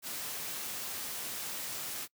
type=noise; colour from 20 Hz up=white; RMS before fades=-39 dBFS; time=0.02-2.08 s; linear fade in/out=50 ms; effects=noise-tail reverb RT60 0.1 s tail -25 dB re dry + high-pass 100 Hz 12 dB/octave

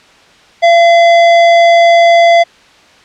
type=tone with hard clipping; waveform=sine; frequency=681 Hz; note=F5; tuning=44 cents flat; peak=-5 dBFS; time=0.62-2.44 s; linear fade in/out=20 ms; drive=16 dB; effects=white hiss -42 dBFS RMS until 3.04 s + low-pass 4000 Hz 12 dB/octave

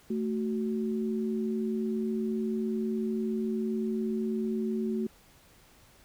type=tone pair together; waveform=sine; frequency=221.5 / 372.6 Hz; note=A3 / F#4; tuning=+12 / +12 cents; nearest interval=major sixth; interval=900 cents; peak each=-29 / -33 dBFS; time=0.1-5.07 s; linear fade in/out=5 ms; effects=pink hiss -59 dBFS RMS until 6.04 s

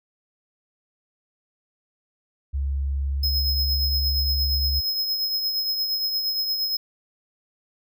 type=tone; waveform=sine; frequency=69 Hz; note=C#2; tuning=7 cents flat; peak=-22 dBFS; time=2.53-4.81 s; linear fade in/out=20 ms
type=tone with tremolo; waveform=square; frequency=5130 Hz; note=E8; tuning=48 cents flat; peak=-21 dBFS; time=3.23-6.77 s; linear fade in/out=5 ms; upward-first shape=triangle; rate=8.6 Hz; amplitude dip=50%
effects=none

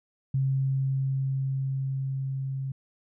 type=tone with level ramp; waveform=sine; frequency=134.5 Hz; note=C3; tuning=48 cents sharp; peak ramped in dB=-22 to -29 dBFS; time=0.34-2.72 s; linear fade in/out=5 ms; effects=none

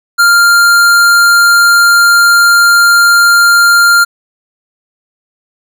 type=tone with hard clipping; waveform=sine; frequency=1396.9 Hz; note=F6; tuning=in tune; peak=-5 dBFS; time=0.18-4.05 s; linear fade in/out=20 ms; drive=18 dB; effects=none

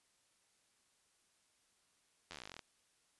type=slowing click train; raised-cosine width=0.2 ms; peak=-30 dBFS; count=17; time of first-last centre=2.31-2.592 s; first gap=11 ms; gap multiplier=1.06; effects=white hiss -75 dBFS RMS until 3.19 s + resampled to 24000 Hz

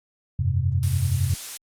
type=chord; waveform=sine; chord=F suspended second; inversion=none; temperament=equal; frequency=87.31 / 98 / 130.81 Hz; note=F2 / G2 / C3; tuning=0 / 0 / 0 cents; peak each=-24 dBFS; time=0.39-1.34 s; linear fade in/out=5 ms
type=noise; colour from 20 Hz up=blue; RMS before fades=-31 dBFS; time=0.83-1.57 s; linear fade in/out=0 ms
effects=low-pass 10000 Hz 12 dB/octave + Opus 48 kbps

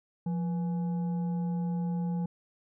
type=tone with frequency modulation; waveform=sine; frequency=174.61 Hz; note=F3; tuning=in tune; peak=-28 dBFS; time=0.26-2.26 s; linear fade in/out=5 ms; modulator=662 Hz; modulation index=0.28; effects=none

